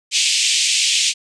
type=band-pass noise; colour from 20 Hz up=pink; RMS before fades=-17 dBFS; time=0.11-1.14 s; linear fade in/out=50 ms; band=2400 to 8400 Hz; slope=48 dB/octave; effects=none